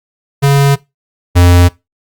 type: tone pair in turn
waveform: square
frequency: 140 / 88.19 Hz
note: C#3 / F2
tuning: +18 / +17 cents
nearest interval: minor sixth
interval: 801 cents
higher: first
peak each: -6 / -4 dBFS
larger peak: second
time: 0.42-0.76 / 1.35-1.69 s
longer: neither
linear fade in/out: 20 ms
effects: noise-tail reverb RT60 0.2 s tail -20 dB re dry + Opus 48 kbps